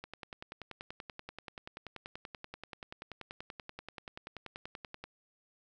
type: click train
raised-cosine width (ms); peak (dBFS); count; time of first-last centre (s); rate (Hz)
0.3; -27; 53; 0.04-5.04; 10.4
effects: none